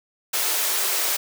white high-pass noise, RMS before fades -23 dBFS, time 0.33-1.17 s, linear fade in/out 10 ms, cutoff 340 Hz, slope 48 dB/octave, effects none

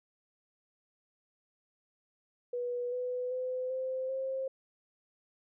sine tone with pitch steps, 488 / 498.3 / 508.7 / 519.4 / 530.3 Hz, B4 / B4 / C5 / C5 / C5, -21 / +15 / -49 / -13 / +23 cents, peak -32 dBFS, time 2.53-4.48 s, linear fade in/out 5 ms, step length 390 ms, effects none

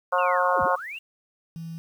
harmonic tone, 180 Hz, F#3, 47 cents flat, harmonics 3 / 4 / 5 / 6 / 7 / 8, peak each -25 / -28 / -28 / -24 / -29 / -29 dBFS, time 0.12-0.76 s, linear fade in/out 10 ms
sine linear two-way sweep, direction down then up, 2873 to 47.47 to 2873 Hz, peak -33 dBFS, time 0.18-0.99 s, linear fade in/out 10 ms, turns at 0.63 s
sine tone, 164.8 Hz, E3, in tune, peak -33 dBFS, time 1.56-1.78 s, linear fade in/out 0 ms
effects 9-bit

